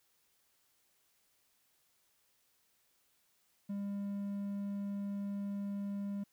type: tone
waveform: triangle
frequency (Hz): 200.7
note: G3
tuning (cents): +41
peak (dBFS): -34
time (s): 3.69-6.24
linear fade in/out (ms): 10
effects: white hiss -74 dBFS RMS until 6.32 s